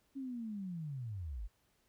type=linear sweep; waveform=sine; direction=down; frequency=277.2 to 42.17 Hz; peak=-39 dBFS; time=0.15-1.48 s; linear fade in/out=20 ms; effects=pink hiss -75 dBFS RMS until 1.88 s